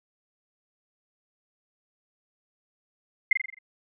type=tone with echo; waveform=sine; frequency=2093 Hz; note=C7; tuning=in tune; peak=-15 dBFS; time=3.31-3.33 s; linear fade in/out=5 ms; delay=43 ms; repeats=6; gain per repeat=-5 dB; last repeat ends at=3.588 s; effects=none